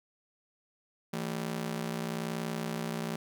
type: ring-modulated tone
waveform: sawtooth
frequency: 193.9 Hz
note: G3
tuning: 19 cents flat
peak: -26 dBFS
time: 1.13-3.16 s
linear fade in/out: 5 ms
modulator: 30.5 Hz
effects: none